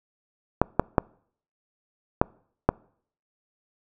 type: clicks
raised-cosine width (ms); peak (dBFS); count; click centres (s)
1; -3; 5; 0.616 / 0.796 / 0.982 / 2.215 / 2.69
effects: noise-tail reverb RT60 0.6 s tail -26 dB re dry